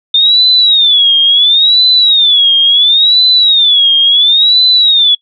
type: tone with vibrato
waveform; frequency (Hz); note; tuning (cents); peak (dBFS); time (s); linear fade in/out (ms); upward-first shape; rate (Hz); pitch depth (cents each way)
sine; 3600; A7; +39; -4; 0.14-5.15; 5; sine; 0.72; 190
effects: noise-tail reverb RT60 0.1 s tail -23 dB re dry